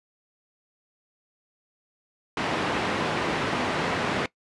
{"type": "band-pass noise", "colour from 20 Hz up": "pink", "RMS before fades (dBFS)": -27, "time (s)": [2.37, 4.26], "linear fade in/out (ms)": 2, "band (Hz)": [180, 2700], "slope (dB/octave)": 12, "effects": ["noise-tail reverb RT60 0.1 s tail -20 dB re dry", "resampled to 24000 Hz"]}